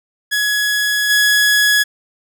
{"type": "tone with level steps", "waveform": "sawtooth", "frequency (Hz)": 1682, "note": "G#6", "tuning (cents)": 22, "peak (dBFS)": [-11, -7], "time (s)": [0.31, 1.84], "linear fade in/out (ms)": 20, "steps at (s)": 1.09, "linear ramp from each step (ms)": 20, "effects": []}